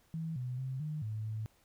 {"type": "tone with pitch steps", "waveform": "sine", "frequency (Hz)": [162.2, 125.5, 131.4, 152.7, 108.4, 109.2], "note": ["E3", "B2", "C3", "D#3", "A2", "A2"], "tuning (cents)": [-28, 28, 8, -32, -25, -13], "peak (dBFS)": -35, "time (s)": [0.14, 1.46], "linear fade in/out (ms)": 0, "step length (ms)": 220, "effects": ["pink hiss -69 dBFS RMS until 1.64 s"]}